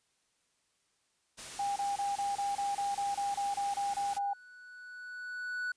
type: noise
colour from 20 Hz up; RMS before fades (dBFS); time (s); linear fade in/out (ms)
white; -44; 1.37-4.19; 20
type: tone bursts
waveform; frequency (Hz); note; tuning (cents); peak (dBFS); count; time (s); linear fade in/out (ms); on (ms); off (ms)
sine; 804; G5; +44; -30; 14; 1.59-4.334; 5; 170; 28
type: tone with exponential growth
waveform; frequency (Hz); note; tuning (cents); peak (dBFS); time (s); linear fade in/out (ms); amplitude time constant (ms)
triangle; 1480; F#6; 0; -30; 3.23-5.72; 5; 540
effects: white hiss -75 dBFS RMS until 5.76 s + resampled to 22050 Hz